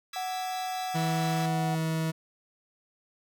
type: chord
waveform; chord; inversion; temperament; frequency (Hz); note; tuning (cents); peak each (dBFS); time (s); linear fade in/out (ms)
15% pulse; E dominant seventh; third; equal with one note detuned; 1170.6 / 1318.5 / 1661.2 / 1975.5; D6 / E6 / G#6 / B6; -6 / 0 / 0 / 0; -39 / -36 / -36 / -38; 0.13-1.46; 5
type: tone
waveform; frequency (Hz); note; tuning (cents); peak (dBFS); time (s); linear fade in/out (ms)
sine; 743; F#5; +7; -31; 0.16-1.75; 2
type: tone with pitch glide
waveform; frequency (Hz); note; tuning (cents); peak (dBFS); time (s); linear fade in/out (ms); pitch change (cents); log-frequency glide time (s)
40% pulse; 162.4 to 160.72; E3 to E3; -26 to -44; -26; 0.94-2.12; 20; -18; 1.5-1.78
effects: none